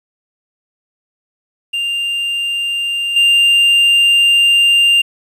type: tone with level steps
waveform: triangle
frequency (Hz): 2794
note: F7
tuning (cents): 0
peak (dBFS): -14 / -6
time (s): 1.73-5.02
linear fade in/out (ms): 10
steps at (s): 3.16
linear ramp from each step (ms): 5
effects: resampled to 32000 Hz + 8-bit